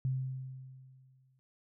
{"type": "tone with exponential decay", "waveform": "sine", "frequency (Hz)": 130.81, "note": "C3", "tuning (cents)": 0, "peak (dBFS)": -28, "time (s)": [0.05, 1.39], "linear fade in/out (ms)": 0, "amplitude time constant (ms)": 290, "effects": []}